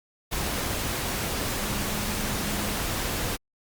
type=tone in noise; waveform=sine; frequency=207.7 Hz; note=G#3; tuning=in tune; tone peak=-35 dBFS; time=1.6-2.77 s; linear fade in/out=20 ms; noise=pink; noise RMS=-29 dBFS; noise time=0.31-3.37 s; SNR=-9 dB; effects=Opus 48 kbps